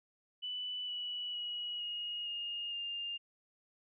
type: tone with pitch steps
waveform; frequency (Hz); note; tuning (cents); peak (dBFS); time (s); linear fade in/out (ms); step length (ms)
sine; 2982 / 2946 / 2911 / 2875 / 2841 / 2807; F#7 / F#7 / F#7 / F7 / F7 / F7; +13 / -8 / -29 / +50 / +29 / +8; -37; 0.42-3.18; 20; 460
effects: none